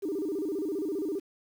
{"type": "tone with vibrato", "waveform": "sine", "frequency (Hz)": 349.2, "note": "F4", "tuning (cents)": 0, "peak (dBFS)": -28, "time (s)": [0.02, 1.2], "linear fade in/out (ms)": 20, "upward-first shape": "square", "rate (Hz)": 15, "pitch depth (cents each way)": 220, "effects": ["tanh soft clip ceiling -24 dBFS", "9-bit"]}